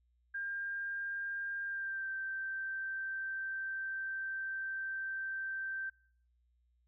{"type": "tone with pitch glide", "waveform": "sine", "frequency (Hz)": [1602, 1561.8], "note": ["G6", "G6"], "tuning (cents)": [37, -7], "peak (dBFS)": -36, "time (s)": [0.34, 5.9], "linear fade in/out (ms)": 10, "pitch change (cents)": -44, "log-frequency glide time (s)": [1.64, 2.1], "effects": ["noise-tail reverb RT60 0.6 s tail -26 dB re dry", "added 60 Hz sine -70 dBFS peak until 6.87 s"]}